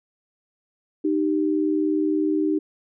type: tone pair together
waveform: sine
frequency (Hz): 308.3 / 388.4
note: D#4 / G4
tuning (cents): -16 / -16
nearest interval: major third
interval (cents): 400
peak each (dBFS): -20 / -25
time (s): 1.04-2.59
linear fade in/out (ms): 10
effects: none